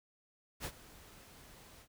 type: noise with ADSR envelope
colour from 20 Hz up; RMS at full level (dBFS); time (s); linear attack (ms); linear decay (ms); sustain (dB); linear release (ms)
pink; -39; 0.6-1.88; 48; 63; -18; 71
effects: none